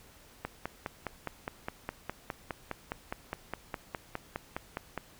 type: click train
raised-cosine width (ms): 0.5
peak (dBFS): -19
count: 23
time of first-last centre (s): 0.45-4.977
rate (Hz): 4.86
effects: pink hiss -57 dBFS RMS until 5.19 s